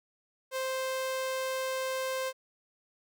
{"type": "tone", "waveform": "sawtooth", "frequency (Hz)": 523.3, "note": "C5", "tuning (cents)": 0, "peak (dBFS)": -27, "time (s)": [0.51, 2.33], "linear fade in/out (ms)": 50, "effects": []}